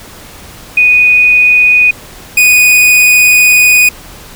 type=tone pair in turn; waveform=sine / 45% pulse; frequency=2479 / 2479 Hz; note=D#7 / D#7; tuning=-7 / -7 cents; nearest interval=unison; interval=0 cents; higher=neither; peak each=-3 dBFS; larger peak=neither; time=0.77-1.91 / 2.37-3.89 s; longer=second; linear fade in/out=5 ms; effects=pink hiss -32 dBFS RMS until 4.35 s